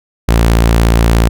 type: tone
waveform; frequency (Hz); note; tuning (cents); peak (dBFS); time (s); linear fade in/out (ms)
sawtooth; 56.9; A#1; -41; -3; 0.28-1.29; 10
effects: none